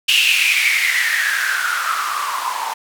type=noise with band-pass filter sweep; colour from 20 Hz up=blue; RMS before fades=-18 dBFS; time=0.08-2.74 s; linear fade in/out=10 ms; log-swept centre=2900 to 900 Hz; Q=8.8; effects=none